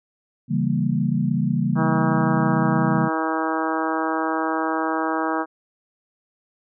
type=chord; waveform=sine; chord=C# diminished seventh; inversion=none; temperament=equal with one note detuned; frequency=138.59 / 164.81 / 196 / 231.9 Hz; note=C#3 / E3 / G3 / Bb3; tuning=0 / 0 / 0 / -9 cents; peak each=-24 dBFS; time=0.48-3.1 s; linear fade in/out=50 ms
type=harmonic tone; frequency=160 Hz; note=D#3; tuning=49 cents sharp; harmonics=2 / 3 / 4 / 5 / 6 / 7 / 8 / 9 / 10; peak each=-25 / -31 / -30 / -29 / -29 / -30 / -30 / -35 / -33 dBFS; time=1.75-5.46 s; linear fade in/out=50 ms
effects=none